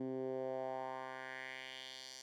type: tone with band-pass filter sweep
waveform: 10% pulse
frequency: 130.7 Hz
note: C3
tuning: 1 cent flat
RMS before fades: -44 dBFS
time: 0-2.22 s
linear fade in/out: 5 ms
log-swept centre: 280 to 5600 Hz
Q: 2.4
effects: none